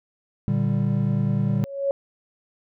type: chord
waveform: triangle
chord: G minor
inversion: first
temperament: equal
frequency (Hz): 116.54 / 146.83 / 196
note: Bb2 / D3 / G3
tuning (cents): 0 / 0 / 0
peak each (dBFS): -22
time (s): 0.48-1.64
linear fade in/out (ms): 0
type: tone with exponential growth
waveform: sine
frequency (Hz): 554.4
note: C#5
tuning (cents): 0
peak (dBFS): -17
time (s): 1.4-1.91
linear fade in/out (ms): 1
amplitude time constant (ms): 110
effects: none